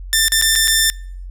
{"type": "tone with dropouts", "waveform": "10% pulse", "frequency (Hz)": 1785, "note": "A6", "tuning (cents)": 24, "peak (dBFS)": -3, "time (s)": [0.13, 0.9], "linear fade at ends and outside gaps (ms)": 0, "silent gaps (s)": [[0.282, 0.32], [0.414, 0.423], [0.554, 0.559], [0.675, 0.68]], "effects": ["noise-tail reverb RT60 0.6 s tail -26 dB re dry", "added 45 Hz sine -28 dBFS peak until 1.3 s"]}